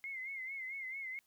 sine tone with vibrato, 2116 Hz, C7, 19 cents sharp, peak -40 dBFS, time 0.04-1.19 s, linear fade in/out 0 ms, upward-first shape sine, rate 4.5 Hz, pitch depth 74 cents each way, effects white hiss -75 dBFS RMS until 1.26 s

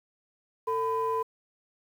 sine tone pair together, 447.9 / 1005 Hz, A4 / B5, +31 / +30 cents, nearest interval octave + major second, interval 1399 cents, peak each -28 / -27 dBFS, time 0.67-1.23 s, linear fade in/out 10 ms, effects tanh soft clip ceiling -20 dBFS + 9-bit

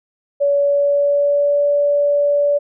sine tone with pitch glide, 568 to 576.9 Hz, C#5 to D5, +42 to -31 cents, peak -12 dBFS, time 0.4-2.59 s, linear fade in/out 20 ms, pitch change +27 cents, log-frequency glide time 0.56-1.65 s, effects none

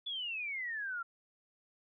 sine exponential sweep, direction down, 3477 to 1352 Hz, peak -36 dBFS, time 0.06-1.03 s, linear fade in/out 10 ms, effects none

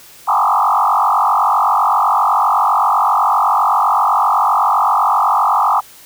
sine tone with frequency modulation, 1010 Hz, B5, 39 cents sharp, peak -10 dBFS, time 0.27-5.81 s, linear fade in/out 20 ms, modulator 47.8 Hz, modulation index 5.3, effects white hiss -41 dBFS RMS until 6.05 s

